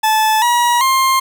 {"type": "tone with pitch steps", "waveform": "40% pulse", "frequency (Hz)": [870, 959.8, 1058.8], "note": ["A5", "B5", "C6"], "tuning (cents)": [-20, -50, 20], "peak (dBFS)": -10, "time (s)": [0.03, 1.2], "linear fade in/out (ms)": 10, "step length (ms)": 390, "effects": ["7-bit"]}